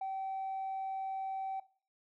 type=tone with tanh clipping; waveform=triangle; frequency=770 Hz; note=G5; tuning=31 cents flat; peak=-35 dBFS; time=0.01-1.6 s; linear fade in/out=5 ms; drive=5 dB; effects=noise-tail reverb RT60 0.4 s tail -18 dB re dry